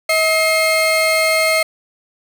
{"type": "tone pair together", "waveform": "35% pulse", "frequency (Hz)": [640, 2129], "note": ["D#5", "C7"], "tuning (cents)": [49, 30], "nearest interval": "octave + major sixth", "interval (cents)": 2081, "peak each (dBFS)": -14, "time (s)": [0.09, 1.63], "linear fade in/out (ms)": 5, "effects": []}